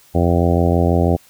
harmonic tone, 86.1 Hz, F2, 24 cents flat, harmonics 1 / 2 / 3 / 4 / 5 / 6 / 7 / 8 / 9, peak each -16 / -19 / -21 / -22 / -23 / -24 / -24 / -25 / -26 dBFS, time 0.14-1.17 s, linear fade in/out 20 ms, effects white hiss -50 dBFS RMS until 1.29 s

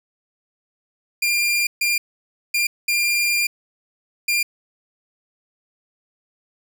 sawtooth tone bursts at uneven times, 2397 Hz, D7, 35 cents sharp, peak -14 dBFS, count 5, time 1.22-1.67 / 1.81-1.98 / 2.54-2.67 / 2.88-3.47 / 4.28-4.43 s, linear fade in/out 5 ms, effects none

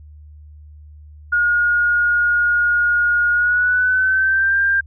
sine tone with pitch glide, 1434 to 1591.1 Hz, F6 to G6, +45 to +25 cents, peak -13 dBFS, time 1.32-4.81 s, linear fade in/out 10 ms, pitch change +180 cents, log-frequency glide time 3.31-4.59 s, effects added 75 Hz sine -38 dBFS peak until 4.86 s

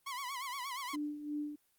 sawtooth tone with vibrato, 1050 Hz, C6, 6 cents sharp, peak -35 dBFS, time 0.06-0.96 s, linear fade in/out 10 ms, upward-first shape sine, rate 8.5 Hz, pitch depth 130 cents each way
sine tone with tremolo, 296 Hz, D4, 14 cents sharp, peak -34 dBFS, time 0.93-1.56 s, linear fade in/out 10 ms, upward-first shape sine, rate 2.8 Hz, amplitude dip 65%
effects white hiss -74 dBFS RMS until 1.78 s + Opus 32 kbps

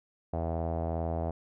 sawtooth tone with low-pass filter, 82.41 Hz, E2, in tune, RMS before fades -32 dBFS, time 0.33-1.31 s, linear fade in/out 5 ms, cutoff 690 Hz, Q 4.5, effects none

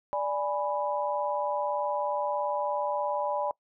sine chord, G# diminished, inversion second, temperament equal, 587.3 / 830.6 / 987.8 Hz, D5 / G#5 / B5, 0 / 0 / 0 cents, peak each -30 / -32 / -32 dBFS, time 0.13-3.51 s, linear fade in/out 0 ms, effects noise-tail reverb RT60 0.1 s tail -23 dB re dry

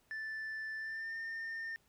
sine tone with pitch glide, 1760 to 1812.6 Hz, A6 to A#6, 0 to -49 cents, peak -36 dBFS, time 0.11-1.76 s, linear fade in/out 0 ms, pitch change +51 cents, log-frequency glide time 0.77-1.16 s, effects tanh soft clip ceiling -38 dBFS + pink hiss -72 dBFS RMS until 1.88 s

